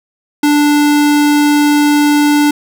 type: tone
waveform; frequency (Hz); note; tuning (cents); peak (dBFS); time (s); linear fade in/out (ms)
square; 293.7; D4; 0; -8; 0.43-2.51; 5
effects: none